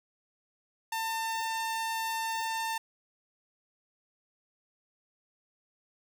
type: tone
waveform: sawtooth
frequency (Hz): 899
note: A5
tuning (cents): +37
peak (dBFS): -27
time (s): 0.92-2.78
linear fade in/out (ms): 5
effects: none